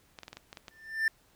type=clicks; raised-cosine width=0.2 ms; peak=-26 dBFS; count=8; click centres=0.188 / 0.233 / 0.281 / 0.33 / 0.37 / 0.529 / 0.572 / 0.682 s
type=tone with exponential growth; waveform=triangle; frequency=1783 Hz; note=A6; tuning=22 cents sharp; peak=-20 dBFS; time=0.71-1.08 s; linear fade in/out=2 ms; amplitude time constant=80 ms
effects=pink hiss -65 dBFS RMS until 1.35 s